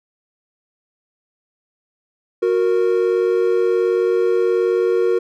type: tone pair together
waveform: triangle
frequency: 366.5 / 465.2 Hz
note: F#4 / A#4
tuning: -16 / -4 cents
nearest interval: major third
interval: 412 cents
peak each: -15 dBFS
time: 2.42-5.19 s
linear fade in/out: 10 ms
effects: none